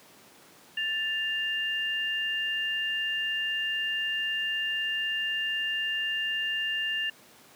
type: tone pair together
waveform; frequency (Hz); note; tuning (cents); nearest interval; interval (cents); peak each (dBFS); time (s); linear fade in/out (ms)
sine; 1763.9 / 2800; A6 / F7; +4 / +4; minor sixth; 800; -31 / -29; 0.77-7.1; 5
effects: pink hiss -54 dBFS RMS until 7.55 s + high-pass 200 Hz 12 dB/octave